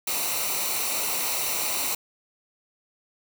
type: noise with comb filter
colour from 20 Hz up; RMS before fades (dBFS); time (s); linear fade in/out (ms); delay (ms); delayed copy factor
white; -27; 0.07-1.95; 5; 0.6; -0.65
effects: none